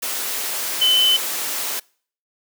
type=tone in noise; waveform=sine; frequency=3037 Hz; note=F#7; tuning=44 cents sharp; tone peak=-13 dBFS; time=0.81-1.17 s; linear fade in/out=10 ms; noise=white; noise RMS=-25 dBFS; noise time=0.02-1.8 s; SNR=+9 dB; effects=noise-tail reverb RT60 0.5 s tail -26 dB re dry + high-pass 300 Hz 12 dB/octave